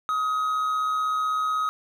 triangle tone with amplitude modulation, 1263 Hz, D#6, 26 cents sharp, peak -19 dBFS, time 0.09-1.69 s, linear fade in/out 0 ms, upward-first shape sine, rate 136 Hz, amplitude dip 35%, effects none

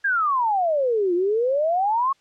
sine exponential two-way sweep, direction down then up, 1661.2 to 341.5 to 1118 Hz, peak -18 dBFS, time 0.04-2.13 s, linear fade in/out 10 ms, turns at 1.14 s, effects white hiss -62 dBFS RMS until 2.2 s + low-pass 5000 Hz 12 dB/octave

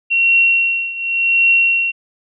sine tone with tremolo, 2734 Hz, F7, 37 cents flat, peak -8 dBFS, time 0.1-1.92 s, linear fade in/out 20 ms, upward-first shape triangle, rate 0.89 Hz, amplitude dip 85%, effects none

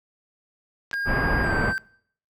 clicks, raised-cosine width 0.2 ms, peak -20 dBFS, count 2, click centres 0.913 / 0.94 s
triangle tone with pitch glide, 1620 to 1557.6 Hz, G#6 to G6, -43 to -12 cents, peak -23 dBFS, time 0.93-1.78 s, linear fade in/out 0 ms, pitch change -69 cents, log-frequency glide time 1.43-1.53 s
pink low-pass noise, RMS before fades -24 dBFS, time 1.05-1.74 s, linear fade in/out 50 ms, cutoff 1800 Hz, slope 24 dB/octave
effects noise-tail reverb RT60 0.6 s tail -23 dB re dry

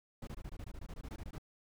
brown noise bursts, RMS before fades -44 dBFS, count 16, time 0.22-1.383 s, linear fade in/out 5 ms, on 53 ms, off 21 ms, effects none

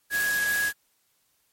sine tone in noise, 1661.2 Hz, G#6, in tune, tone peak -23 dBFS, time 0.1-0.73 s, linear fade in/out 50 ms, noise white, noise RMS -32 dBFS, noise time 0.1-0.73 s, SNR +6 dB, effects white hiss -69 dBFS RMS until 1.52 s + MP3 64 kbps

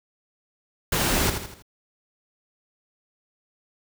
pink noise with echo, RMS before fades -23 dBFS, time 0.92-1.3 s, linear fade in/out 5 ms, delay 81 ms, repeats 4, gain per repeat -7 dB, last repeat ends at 1.624 s, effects none

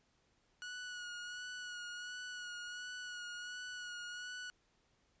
sawtooth tone with vibrato, 1460 Hz, F#6, 24 cents flat, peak -40 dBFS, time 0.62-4.5 s, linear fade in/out 0 ms, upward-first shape sine, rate 1.4 Hz, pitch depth 27 cents each way, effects pink hiss -75 dBFS RMS until 5.2 s + resampled to 16000 Hz

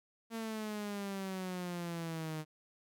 sawtooth exponential sweep, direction down, 228.6 to 153.8 Hz, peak -34 dBFS, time 0.3-2.45 s, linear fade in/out 50 ms, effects none

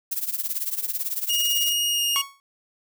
violet noise with tremolo, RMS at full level -24 dBFS, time 0.11-1.73 s, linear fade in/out 10 ms, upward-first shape triangle, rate 18 Hz, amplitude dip 90%
sawtooth tone with pitch glide, 2866 to 2843 Hz, F7 to F7, +44 to +30 cents, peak -18 dBFS, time 1.29-2.22 s, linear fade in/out 10 ms, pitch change -14 cents, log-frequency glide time 1.9-2 s
sawtooth tone with exponential decay, 1108.7 Hz, C#6, in tune, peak -18 dBFS, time 2.16-2.4 s, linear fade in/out 0 ms, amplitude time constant 51 ms
effects none

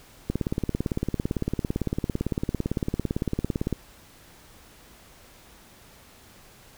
click train, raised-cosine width 3 ms, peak -12 dBFS, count 62, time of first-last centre 0.3-3.727 s, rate 17.8 Hz, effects pink hiss -52 dBFS RMS until 6.77 s

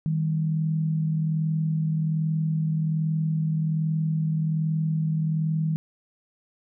sine tone pair together, 157.86 / 199.1 Hz, D#3 / G3, +25 / +27 cents, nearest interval major third, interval 402 cents, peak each -22 / -33 dBFS, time 0.06-5.76 s, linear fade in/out 0 ms, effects none

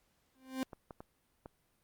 40% pulse tone with exponential growth, 261.6 Hz, C4, in tune, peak -30 dBFS, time 0.35-0.63 s, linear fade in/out 0 ms, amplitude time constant 60 ms
clicks, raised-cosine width 1 ms, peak -32 dBFS, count 4, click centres 0.732 / 0.908 / 1.005 / 1.459 s
effects pink hiss -75 dBFS RMS until 1.83 s + Opus 48 kbps

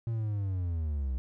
triangle linear sweep, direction down, 116.9 to 61.74 Hz, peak -27 dBFS, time 0.07-1.18 s, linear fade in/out 0 ms, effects none

